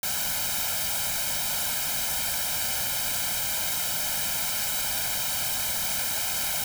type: noise with comb filter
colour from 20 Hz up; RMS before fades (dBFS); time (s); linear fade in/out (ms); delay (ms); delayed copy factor
white; -28; 0.03-6.64; 2; 1.3; +0.95
effects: none